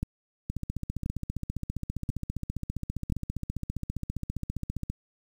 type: two click trains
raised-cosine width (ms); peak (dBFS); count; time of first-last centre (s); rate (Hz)
5; -17 / -19; 4 / 67; 0.03-3.123 / 0.5-4.9; 0.97 / 15
effects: 8-bit